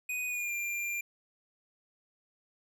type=tone with pitch glide; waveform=square; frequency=2489 to 2385 Hz; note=D#7 to D7; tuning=0 to +26 cents; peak=-33 dBFS; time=0.09-1.01 s; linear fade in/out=5 ms; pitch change=-74 cents; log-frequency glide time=0.27-0.53 s; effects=none